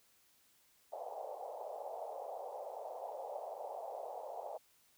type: band-pass noise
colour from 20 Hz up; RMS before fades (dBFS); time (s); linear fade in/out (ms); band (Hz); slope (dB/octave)
white; -45; 0.92-4.58; 10; 500 to 810; 48
effects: white hiss -70 dBFS RMS until 4.97 s